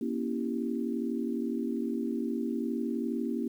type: chord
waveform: sine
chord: A# diminished seventh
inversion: none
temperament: equal with one note detuned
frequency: 237.6 / 277.2 / 329.6 / 392 Hz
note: A#3 / C#4 / E4 / G4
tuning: +33 / 0 / 0 / 0 cents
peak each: -32 / -35 / -36 / -38 dBFS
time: 0.01-3.48 s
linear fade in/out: 5 ms
effects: 10-bit